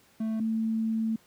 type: tone pair in turn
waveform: triangle / sine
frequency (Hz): 220.8 / 222.7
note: A3 / A3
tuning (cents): +6 / +21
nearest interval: unison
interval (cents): 15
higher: second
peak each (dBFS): -25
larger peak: neither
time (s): 0.2-0.4 / 0.4-1.16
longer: second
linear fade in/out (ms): 5
effects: pink hiss -61 dBFS RMS until 1.26 s + high-pass 100 Hz 12 dB/octave